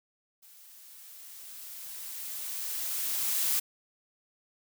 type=noise with level ramp; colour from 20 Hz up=blue; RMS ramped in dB=-55 to -27 dBFS; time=0.42-3.6 s; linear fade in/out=10 ms; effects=none